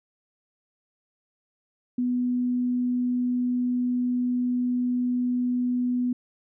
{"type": "tone", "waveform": "sine", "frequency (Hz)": 247.3, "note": "B3", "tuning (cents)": 3, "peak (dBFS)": -22, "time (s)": [1.98, 6.13], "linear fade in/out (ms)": 5, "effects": []}